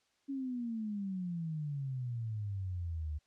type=exponential sweep; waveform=sine; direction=down; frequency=279.6 to 73.42 Hz; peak=-35 dBFS; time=0.28-3.19 s; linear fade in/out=20 ms; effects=white hiss -75 dBFS RMS until 3.26 s + low-pass 6000 Hz 12 dB/octave